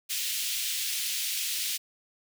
pink high-pass noise, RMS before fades -31 dBFS, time 0.09-1.78 s, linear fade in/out 20 ms, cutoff 2600 Hz, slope 24 dB/octave, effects none

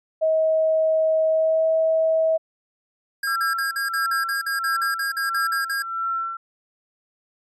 sine tone with pitch glide, 636 to 643.4 Hz, D#5 to E5, +38 to -42 cents, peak -16 dBFS, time 0.21-2.38 s, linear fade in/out 20 ms, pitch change +20 cents, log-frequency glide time 1.27-1.68 s
square tone bursts, 1621 Hz, G#6, 42 cents flat, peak -23 dBFS, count 15, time 3.23-5.824 s, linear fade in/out 5 ms, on 130 ms, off 46 ms
sine tone with tremolo, 1349 Hz, E6, 40 cents sharp, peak -21 dBFS, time 3.27-6.37 s, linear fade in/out 5 ms, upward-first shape sine, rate 1.5 Hz, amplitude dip 70%
effects MP3 64 kbps

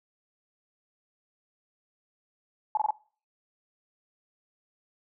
sine tone bursts, 857 Hz, A5, 46 cents flat, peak -22 dBFS, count 4, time 2.75-2.907 s, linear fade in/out 2 ms, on 22 ms, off 23 ms, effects noise-tail reverb RT60 0.4 s tail -21 dB re dry

